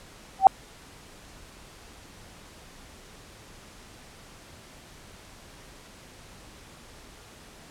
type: tone with exponential growth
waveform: sine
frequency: 772 Hz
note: G5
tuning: 27 cents flat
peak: -4 dBFS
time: 0.39-0.47 s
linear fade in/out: 1 ms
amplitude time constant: 17 ms
effects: pink hiss -49 dBFS RMS until 7.7 s + low-pass 10000 Hz 12 dB/octave